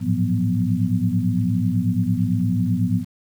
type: tone cluster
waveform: sine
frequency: 104.8 / 113.3 / 174.5 / 184 / 246.5 Hz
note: G#2 / A#2 / F3 / F#3 / B3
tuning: +16 / -49 / -1 / -9 / -3 cents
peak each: -24 dBFS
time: 0-3.05 s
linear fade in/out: 50 ms
effects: 8-bit